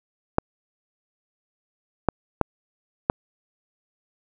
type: clicks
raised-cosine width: 1 ms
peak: -3 dBFS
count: 4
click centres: 0.384 / 2.087 / 2.413 / 3.099 s
effects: none